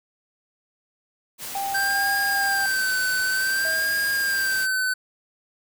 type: noise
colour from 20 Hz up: white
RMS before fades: -34 dBFS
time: 1.38-4.68 s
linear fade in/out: 50 ms
type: tone with tremolo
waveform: sine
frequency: 790 Hz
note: G5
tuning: 13 cents sharp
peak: -25 dBFS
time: 1.55-2.66 s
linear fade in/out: 2 ms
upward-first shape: square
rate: 2.5 Hz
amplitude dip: 25%
type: tone with vibrato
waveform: square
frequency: 1568 Hz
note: G6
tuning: in tune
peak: -22 dBFS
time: 1.74-4.94 s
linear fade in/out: 10 ms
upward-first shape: sine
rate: 0.55 Hz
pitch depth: 63 cents each way
type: tone with exponential decay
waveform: triangle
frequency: 645 Hz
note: E5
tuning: 38 cents flat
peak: -28 dBFS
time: 3.65-4.48 s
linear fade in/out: 1 ms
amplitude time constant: 180 ms
effects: none